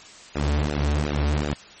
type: tone with flanger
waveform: sawtooth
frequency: 73.42 Hz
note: D2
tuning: in tune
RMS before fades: -23 dBFS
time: 0.35-1.54 s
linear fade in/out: 10 ms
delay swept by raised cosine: 0.89 to 6.09 ms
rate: 2.7 Hz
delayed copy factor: -0.75
effects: white hiss -45 dBFS RMS until 1.8 s + MP3 32 kbps